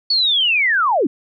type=linear sweep; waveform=sine; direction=down; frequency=4500 to 229.8 Hz; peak=-13 dBFS; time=0.1-1.07 s; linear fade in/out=5 ms; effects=none